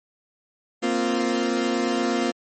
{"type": "chord", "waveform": "30% pulse", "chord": "Bb suspended second", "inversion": "none", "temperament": "equal", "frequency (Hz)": [233.1, 261.6, 349.2], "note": ["Bb3", "C4", "F4"], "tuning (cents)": [0, 0, 0], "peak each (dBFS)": -23, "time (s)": [0.82, 2.32], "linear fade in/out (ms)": 20, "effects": ["MP3 32 kbps"]}